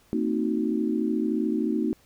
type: chord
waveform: sine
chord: C half-diminished seventh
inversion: third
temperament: equal with one note detuned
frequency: 227.9 / 261.6 / 311.1 / 370 Hz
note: Bb3 / C4 / Eb4 / Gb4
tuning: -39 / 0 / 0 / 0 cents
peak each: -27 / -30 / -27 / -31 dBFS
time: 0.13-1.93 s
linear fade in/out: 0 ms
effects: pink hiss -60 dBFS RMS until 2.05 s